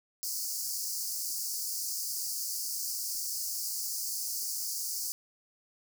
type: high-pass noise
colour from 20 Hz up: pink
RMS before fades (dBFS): -35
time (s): 0.23-5.12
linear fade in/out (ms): 0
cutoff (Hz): 4600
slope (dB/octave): 96
effects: none